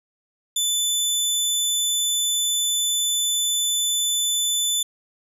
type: tone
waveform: 20% pulse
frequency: 3509 Hz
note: A7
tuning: 5 cents flat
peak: -14 dBFS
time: 0.56-4.83 s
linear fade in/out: 5 ms
effects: none